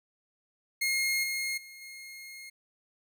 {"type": "tone with level steps", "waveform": "sawtooth", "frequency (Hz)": 2146, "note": "C7", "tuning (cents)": 43, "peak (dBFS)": [-23, -27, -43, -40], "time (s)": [0.81, 2.5], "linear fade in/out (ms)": 10, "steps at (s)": [1.23, 1.57, 1.81], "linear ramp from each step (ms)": 10, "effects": []}